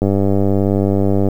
click train, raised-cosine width 2 ms, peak -3 dBFS, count 126, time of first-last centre 0.02-1.286 s, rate 98.7 Hz, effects 7-bit

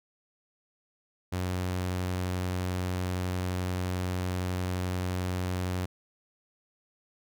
sawtooth tone, 91.2 Hz, F#2, 24 cents flat, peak -25 dBFS, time 1.32-5.86 s, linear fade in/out 10 ms, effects none

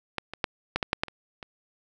clicks, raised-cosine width 0.3 ms, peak -12 / -20 / -8 / -9 / -10 / -6 / -8 / -25 / -23 dBFS, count 9, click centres 0.183 / 0.336 / 0.442 / 0.76 / 0.828 / 0.931 / 1.035 / 1.083 / 1.428 s, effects none

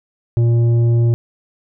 triangle tone with tanh clipping, 117.4 Hz, A#2, 13 cents sharp, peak -12 dBFS, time 0.37-1.14 s, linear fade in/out 0 ms, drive 12 dB, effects none

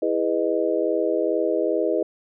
sine chord, E major seventh, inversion none, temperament just, 329.6 / 412 / 494.4 / 618.1 Hz, E4 / G#4 / B4 / D#5, 0 / -14 / +2 / -12 cents, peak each -25 dBFS, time 0.02-2.03 s, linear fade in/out 5 ms, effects none

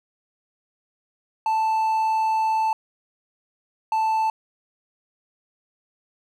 triangle tone bursts at uneven times, 881 Hz, A5, 2 cents sharp, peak -17 dBFS, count 2, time 1.46-2.73 / 3.92-4.3 s, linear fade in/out 2 ms, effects none

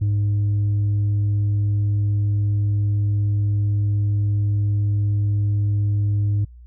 sine tone, 102.7 Hz, G#2, 19 cents flat, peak -14 dBFS, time 0.01-6.45 s, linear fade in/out 10 ms, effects tanh soft clip ceiling -16 dBFS + added 60 Hz sine -40 dBFS peak until 6.66 s

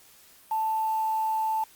sine tone with quantisation, 880 Hz, A5, in tune, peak -24 dBFS, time 0.51-1.64 s, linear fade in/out 5 ms, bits 7, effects white hiss -55 dBFS RMS until 1.75 s + Opus 48 kbps

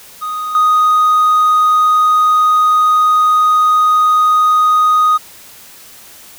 triangle tone with level steps, 1244.5 Hz, D#6, in tune, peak -16 / -5 dBFS, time 0.21-5.18 s, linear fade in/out 20 ms, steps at 0.55 s, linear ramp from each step 2 ms, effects tanh soft clip ceiling -2 dBFS + white hiss -38 dBFS RMS until 6.38 s

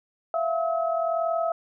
sine tone cluster, 666 / 707 / 1285 Hz, E5 / F5 / E6, +18 / +21 / -45 cents, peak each -24 / -30 / -31 dBFS, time 0.34-1.52 s, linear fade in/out 2 ms, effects none

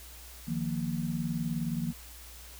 sine chord, Eb suspended second, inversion none, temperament equal, 155.56 / 174.61 / 233.1 Hz, Eb3 / F3 / Bb3, 0 / 0 / 0 cents, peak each -34 dBFS, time 0.47-1.93 s, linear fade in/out 20 ms, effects added 60 Hz sine -49 dBFS peak until 2.59 s + white hiss -50 dBFS RMS until 2.59 s

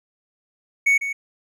triangle tone with echo, 2224 Hz, C#7, 5 cents sharp, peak -12 dBFS, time 0.86-0.98 s, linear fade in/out 10 ms, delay 150 ms, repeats 1, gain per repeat -10 dB, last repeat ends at 1.13 s, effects none

